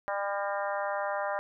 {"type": "harmonic tone with a mistuned harmonic", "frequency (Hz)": 200, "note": "G3", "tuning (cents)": 35, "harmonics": [3, 4, 5, 6, 7, 8, 9], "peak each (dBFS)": [-33, -35, -37, -39, -40, -41, -42], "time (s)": [0.08, 1.39], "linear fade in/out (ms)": 0, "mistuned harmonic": 9, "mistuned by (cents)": 37, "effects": []}